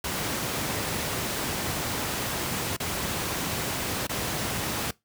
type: noise with dropouts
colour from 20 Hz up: pink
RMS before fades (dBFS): -29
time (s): 0.04-4.91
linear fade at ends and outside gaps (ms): 5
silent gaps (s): 2.766-2.8 / 4.07-4.093
effects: noise-tail reverb RT60 0.2 s tail -22 dB re dry + high-pass 80 Hz 12 dB/octave